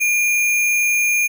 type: tone with sample-and-hold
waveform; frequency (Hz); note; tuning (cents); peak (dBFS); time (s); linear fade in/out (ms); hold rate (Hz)
sine; 2409; D7; +43; -14; 0-1.28; 20; 8820
effects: none